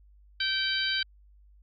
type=harmonic tone; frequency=774 Hz; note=G5; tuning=22 cents flat; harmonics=2 / 3 / 4 / 5 / 6; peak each=-31 / -36 / -31 / -33 / -33 dBFS; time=0.4-1.03 s; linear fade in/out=5 ms; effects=added 50 Hz sine -54 dBFS peak until 1.62 s